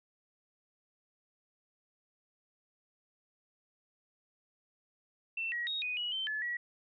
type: tone with pitch steps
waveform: sine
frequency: 2685 / 1907 / 3756 / 2487 / 2919 / 3099 / 1722 / 1925 Hz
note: E7 / A#6 / A#7 / D#7 / F#7 / G7 / A6 / B6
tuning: +31 / +39 / +12 / -1 / -24 / -21 / -38 / -45 cents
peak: -33 dBFS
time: 5.37-6.57 s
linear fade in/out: 5 ms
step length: 150 ms
effects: none